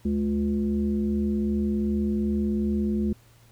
sine tone with frequency modulation, 212.8 Hz, G#3, 42 cents sharp, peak -22 dBFS, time 0.05-3.13 s, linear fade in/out 5 ms, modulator 141 Hz, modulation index 0.76, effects added 116 Hz sine -55 dBFS peak until 3.51 s + pink hiss -59 dBFS RMS until 3.51 s

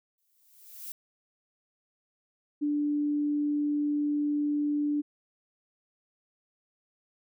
violet noise with exponential growth, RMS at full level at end -38 dBFS, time 0.18-0.92 s, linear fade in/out 1 ms, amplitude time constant 160 ms
sine tone, 293.7 Hz, D4, in tune, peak -25 dBFS, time 2.61-5.02 s, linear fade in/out 20 ms
effects none

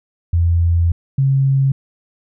sine tone pair in turn, 85 / 135.71 Hz, F2 / C#3, -46 / -36 cents, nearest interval minor sixth, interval 810 cents, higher second, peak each -11 dBFS, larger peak neither, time 0.33-0.92 / 1.18-1.72 s, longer first, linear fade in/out 5 ms, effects none

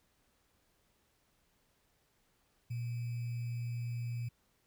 sine tone with sample-and-hold, 119.2 Hz, A#2, 39 cents sharp, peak -35 dBFS, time 2.7-4.29 s, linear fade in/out 10 ms, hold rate 2450 Hz, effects pink hiss -74 dBFS RMS until 4.66 s

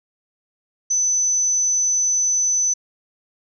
sine tone, 6030 Hz, F#8, 32 cents sharp, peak -16 dBFS, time 0.9-2.74 s, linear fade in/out 10 ms, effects none

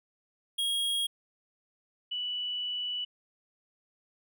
square / sine tone pair in turn, 3279 / 2960 Hz, G#7 / F#7, -23 / 0 cents, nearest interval major second, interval 177 cents, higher first, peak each -28 / -31 dBFS, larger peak first, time 0.58-1.07 / 2.11-3.05 s, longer second, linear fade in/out 10 ms, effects none

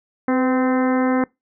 harmonic tone with a mistuned harmonic, 258.2 Hz, C4, 23 cents flat, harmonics 1 / 2 / 3 / 4 / 5 / 6 / 7 / 8, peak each -17 / -23 / -27 / -29 / -31 / -33 / -34 / -35 dBFS, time 0.28-1.24 s, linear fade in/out 2 ms, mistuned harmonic 2, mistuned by -29 cents, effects noise-tail reverb RT60 0.2 s tail -24 dB re dry

